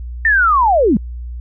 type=linear sweep; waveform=sine; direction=down; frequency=1840 to 176.8 Hz; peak=-9 dBFS; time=0.25-0.97 s; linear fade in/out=2 ms; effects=added 60 Hz sine -24 dBFS peak until 1.4 s